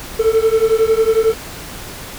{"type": "beating tone pair", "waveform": "triangle", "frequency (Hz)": [440, 451], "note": ["A4", "A4"], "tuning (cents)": [0, 43], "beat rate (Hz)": 11, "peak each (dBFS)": -12, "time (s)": [0.19, 1.34], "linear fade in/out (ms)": 10, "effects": ["pink hiss -31 dBFS RMS until 2.18 s"]}